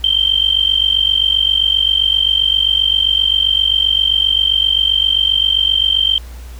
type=tone with amplitude modulation; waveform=sine; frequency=3136 Hz; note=G7; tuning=in tune; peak=-7 dBFS; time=0.04-6.18 s; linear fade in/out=2 ms; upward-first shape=sine; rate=47.6 Hz; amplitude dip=85%; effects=added 60 Hz sine -29 dBFS peak until 6.59 s + pink hiss -42 dBFS RMS until 6.59 s